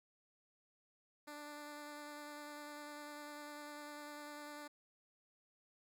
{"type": "tone with vibrato", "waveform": "10% pulse", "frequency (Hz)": 294.9, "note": "D4", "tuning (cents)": 7, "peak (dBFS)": -40, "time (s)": [1.27, 4.68], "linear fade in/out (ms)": 10, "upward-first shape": "square", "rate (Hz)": 10, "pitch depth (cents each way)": 9, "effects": []}